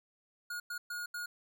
square tone bursts at uneven times, 1438 Hz, F#6, 50 cents flat, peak -38 dBFS, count 4, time 0.5-0.6 / 0.7-0.78 / 0.9-1.06 / 1.14-1.26 s, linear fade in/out 5 ms, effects none

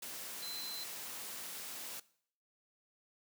sine tone in noise, 4067 Hz, C8, 50 cents flat, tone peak -43 dBFS, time 0.42-0.84 s, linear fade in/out 5 ms, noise white, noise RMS -45 dBFS, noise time 0.02-2 s, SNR -1 dB, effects noise-tail reverb RT60 0.6 s tail -20 dB re dry + high-pass 150 Hz 12 dB/octave

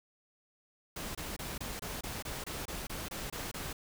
pink noise bursts, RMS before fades -40 dBFS, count 13, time 0.96-3.73 s, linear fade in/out 5 ms, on 190 ms, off 25 ms, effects none

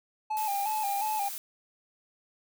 triangle tone with vibrato, 830.6 Hz, G#5, in tune, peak -26 dBFS, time 0.3-1.29 s, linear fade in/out 10 ms, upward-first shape square, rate 2.8 Hz, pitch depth 64 cents each way
blue noise, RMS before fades -38 dBFS, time 0.37-1.38 s, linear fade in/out 0 ms
effects none

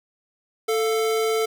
square tone pair together, 441.9 / 698.5 Hz, A4 / F5, +7 / 0 cents, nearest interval minor sixth, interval 793 cents, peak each -21 / -31 dBFS, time 0.68-1.46 s, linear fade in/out 10 ms, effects none

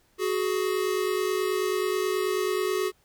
square tone pair together, 371.1 / 420.4 Hz, F#4 / G#4, +5 / +21 cents, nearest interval major second, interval 216 cents, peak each -27 / -29 dBFS, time 0.18-2.92 s, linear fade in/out 50 ms, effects pink hiss -65 dBFS RMS until 3.04 s

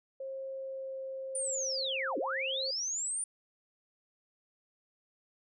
sine tone with pitch glide, 535 to 531.6 Hz, C5 to C5, +38 to +27 cents, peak -37 dBFS, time 0.2-2.71 s, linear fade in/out 5 ms, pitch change -11 cents, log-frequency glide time 0.49-1.01 s
sine linear two-way sweep, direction down then up, 9340 to 254.8 to 9340 Hz, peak -32 dBFS, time 1.35-3.24 s, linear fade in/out 2 ms, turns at 2.18 s
effects none

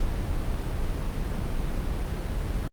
brown noise, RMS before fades -28 dBFS, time 0-2.68 s, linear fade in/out 5 ms, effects Opus 48 kbps

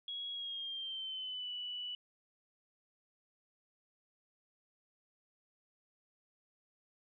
sine tone with pitch glide, 3322 to 2960 Hz, G#7 to F#7, 0 to 0 cents, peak -39 dBFS, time 0.08-1.95 s, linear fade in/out 2 ms, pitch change -200 cents, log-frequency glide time 0.32-1.51 s, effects none

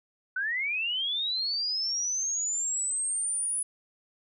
sine linear sweep, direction up, 1476 to 9956 Hz, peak -27 dBFS, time 0.36-3.63 s, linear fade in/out 5 ms, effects none

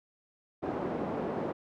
pink band-pass noise, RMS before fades -34 dBFS, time 0.62-1.53 s, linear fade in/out 20 ms, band 220 to 710 Hz, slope 12 dB/octave, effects none

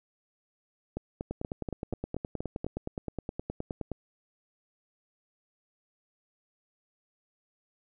two click trains, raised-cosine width 2 ms, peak -20 / -20 dBFS, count 8 / 26, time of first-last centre 0.97-2.645 / 1.31-3.917 s, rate 4.18 / 9.59 Hz, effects none

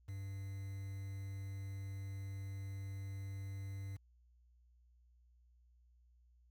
triangle tone with quantisation, 98 Hz, G2, in tune, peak -40 dBFS, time 0.08-3.97 s, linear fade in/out 10 ms, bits 10, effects added 60 Hz sine -65 dBFS peak until 6.5 s

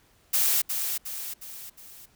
blue noise with echo, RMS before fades -23 dBFS, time 0.33-0.62 s, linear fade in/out 10 ms, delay 360 ms, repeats 4, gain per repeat -6 dB, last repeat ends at 2.06 s, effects pink hiss -62 dBFS RMS until 2.15 s

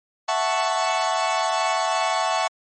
40% pulse chord, F# minor seventh, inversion third, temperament equal, 659.3 / 740 / 880 / 1108.7 Hz, E5 / F#5 / A5 / C#6, 0 / 0 / 0 / 0 cents, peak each -25 dBFS, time 0.28-2.48 s, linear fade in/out 10 ms, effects MP3 32 kbps

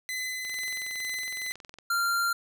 sawtooth tone with tremolo, 2023 Hz, B6, 41 cents sharp, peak -27 dBFS, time 0.09-1.52 s, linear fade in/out 0 ms, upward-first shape sine, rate 2.2 Hz, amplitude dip 25%
click train, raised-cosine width 0.2 ms, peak -28 dBFS, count 30, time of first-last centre 0.45-1.786 s, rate 21.7 Hz
square tone, 1386 Hz, F6, 14 cents flat, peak -25 dBFS, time 1.9-2.33 s, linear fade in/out 5 ms
effects none

